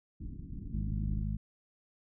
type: low-pass noise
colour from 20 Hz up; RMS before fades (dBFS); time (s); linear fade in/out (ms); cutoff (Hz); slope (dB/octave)
pink; -42; 0.2-1.24; 10; 300; 48
type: harmonic tone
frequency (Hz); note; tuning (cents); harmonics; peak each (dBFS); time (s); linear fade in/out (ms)
51.91; G#1; 0; 1 / 2 / 3 / 4; -34 / -37 / -39 / -40; 0.73-1.37; 10
effects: none